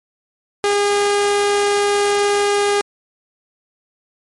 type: tone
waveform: sawtooth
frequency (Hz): 407.2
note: G#4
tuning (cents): -34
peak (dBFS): -10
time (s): 0.64-2.81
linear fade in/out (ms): 0
effects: MP3 48 kbps